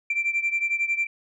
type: beating tone pair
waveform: sine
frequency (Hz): 2349 / 2360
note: D7 / D7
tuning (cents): 0 / +8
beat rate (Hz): 11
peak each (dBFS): -23 / -26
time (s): 0.1-1.07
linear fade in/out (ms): 5
effects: tanh soft clip ceiling -17 dBFS